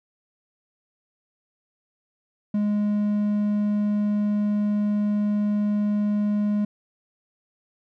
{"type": "tone", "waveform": "triangle", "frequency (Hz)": 207.7, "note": "G#3", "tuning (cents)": 0, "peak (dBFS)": -18, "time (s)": [2.54, 6.65], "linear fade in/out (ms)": 5, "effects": []}